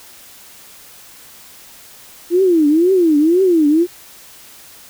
sine tone with vibrato, 334.3 Hz, E4, 24 cents sharp, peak -9 dBFS, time 2.3-3.87 s, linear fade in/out 50 ms, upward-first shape triangle, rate 2 Hz, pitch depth 270 cents each way, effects white hiss -41 dBFS RMS until 4.89 s

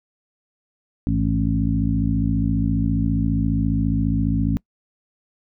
harmonic tone with a mistuned harmonic, 54.7 Hz, A1, 9 cents flat, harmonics 1 / 2 / 3 / 4 / 5, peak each -24 / -24 / -24 / -24 / -24 dBFS, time 1.07-4.57 s, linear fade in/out 0 ms, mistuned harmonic 2, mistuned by -81 cents, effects noise-tail reverb RT60 0.1 s tail -25 dB re dry

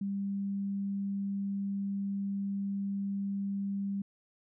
sine tone, 198.3 Hz, G3, 20 cents sharp, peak -31 dBFS, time 0.01-4.02 s, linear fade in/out 5 ms, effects none

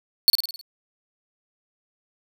45% pulse tone with echo, 4435 Hz, C#8, in tune, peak -10 dBFS, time 0.28-0.3 s, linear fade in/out 0 ms, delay 52 ms, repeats 6, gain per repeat -5 dB, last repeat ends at 0.612 s, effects none

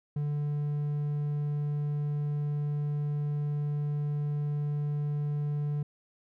triangle tone, 146.83 Hz, D3, in tune, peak -26 dBFS, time 0.16-5.83 s, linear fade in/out 5 ms, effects none

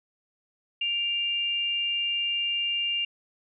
sine tone pair together, 2355 / 2800 Hz, D7 / F7, +4 / +4 cents, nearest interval minor third, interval 300 cents, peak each -36 / -25 dBFS, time 0.81-3.05 s, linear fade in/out 5 ms, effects none

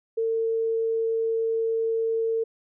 sine tone, 451.7 Hz, A4, 45 cents sharp, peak -22 dBFS, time 0.17-2.44 s, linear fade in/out 10 ms, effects none

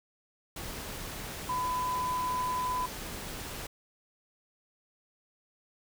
sine tone in noise, 1003 Hz, B5, 26 cents sharp, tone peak -29 dBFS, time 1.49-2.86 s, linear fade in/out 5 ms, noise pink, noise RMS -40 dBFS, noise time 0.56-3.67 s, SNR +8 dB, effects none

